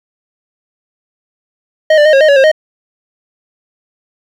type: tone with pitch steps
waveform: square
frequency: 625 / 592 / 618 / 543 / 619 / 564 / 535 / 622 Hz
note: D#5 / D5 / D#5 / C#5 / D#5 / C#5 / C5 / D#5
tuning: +8 / +14 / -12 / -36 / -9 / +30 / +38 / -1 cents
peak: -5 dBFS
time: 1.9-2.516 s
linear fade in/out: 5 ms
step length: 77 ms
effects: low-pass 3000 Hz 12 dB/octave + 7-bit